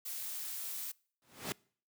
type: noise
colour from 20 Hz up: blue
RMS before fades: -41 dBFS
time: 0.05-0.92 s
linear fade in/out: 10 ms
type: noise with exponential growth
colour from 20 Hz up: pink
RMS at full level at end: -33 dBFS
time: 1.22-1.52 s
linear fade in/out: 0 ms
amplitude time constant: 64 ms
effects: noise-tail reverb RT60 0.5 s tail -25 dB re dry + high-pass 150 Hz 12 dB/octave